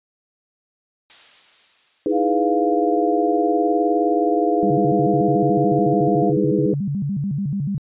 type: noise with exponential decay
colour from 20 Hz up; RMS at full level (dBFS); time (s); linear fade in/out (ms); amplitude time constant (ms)
blue; -36; 1.1-3.31; 0; 480
type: chord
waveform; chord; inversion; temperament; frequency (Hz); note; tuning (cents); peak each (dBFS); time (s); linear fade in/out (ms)
sine; E major seventh; third; equal with one note detuned; 310.2 / 329.6 / 415.3 / 493.9; D#4 / E4 / G#4 / B4; -5 / 0 / 0 / 0; -21 / -24 / -21 / -24; 2.06-6.74; 2
type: tone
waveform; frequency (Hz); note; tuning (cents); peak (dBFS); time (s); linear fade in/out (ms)
sine; 698.5; F5; 0; -21; 2.11-6.33; 50
type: tone with vibrato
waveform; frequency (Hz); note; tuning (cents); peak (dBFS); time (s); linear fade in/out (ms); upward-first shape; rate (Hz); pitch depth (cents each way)
sine; 168.4; E3; +37; -20; 4.63-7.78; 0; square; 6.9; 290
effects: resampled to 8000 Hz